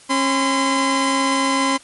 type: tone pair together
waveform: sawtooth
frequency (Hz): 271.7 / 1023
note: C#4 / C6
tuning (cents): -35 / -39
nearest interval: octave + major seventh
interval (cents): 2296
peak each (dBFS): -15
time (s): 0.09-1.78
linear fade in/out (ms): 20
effects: white hiss -46 dBFS RMS until 1.83 s + MP3 48 kbps